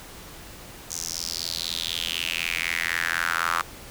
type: tone with high-pass filter sweep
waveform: sawtooth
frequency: 84 Hz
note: E2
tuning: 33 cents sharp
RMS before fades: -28 dBFS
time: 0.9-3.62 s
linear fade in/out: 10 ms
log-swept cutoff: 6400 to 1200 Hz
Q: 4.6
effects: pink hiss -43 dBFS RMS until 3.9 s